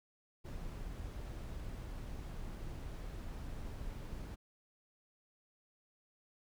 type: noise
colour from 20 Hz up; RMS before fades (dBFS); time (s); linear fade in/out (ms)
brown; -44; 0.44-4.36; 20
effects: none